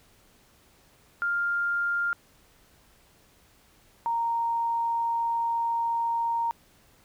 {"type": "tone pair in turn", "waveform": "sine", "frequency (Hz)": [1400, 928.5], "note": ["F6", "A#5"], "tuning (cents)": [4, -7], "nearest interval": "perfect fifth", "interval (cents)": 711, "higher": "first", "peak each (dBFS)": -24, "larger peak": "neither", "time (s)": [[1.22, 2.13], [4.06, 6.51]], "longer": "second", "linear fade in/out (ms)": 0, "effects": ["pink hiss -60 dBFS RMS until 7.04 s"]}